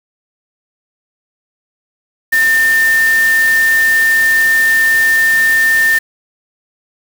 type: tone in noise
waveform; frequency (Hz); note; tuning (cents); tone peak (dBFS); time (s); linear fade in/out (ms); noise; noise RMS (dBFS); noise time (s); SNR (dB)
sine; 1800; A6; +39; -8; 2.32-5.99; 10; white; -23; 2.32-5.99; +12
effects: none